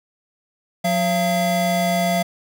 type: tone pair together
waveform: square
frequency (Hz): 180.6 / 681.9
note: F#3 / F5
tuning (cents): -42 / -42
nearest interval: octave + major seventh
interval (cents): 2300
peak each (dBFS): -22 / -20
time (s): 0.84-2.23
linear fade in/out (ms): 10
effects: none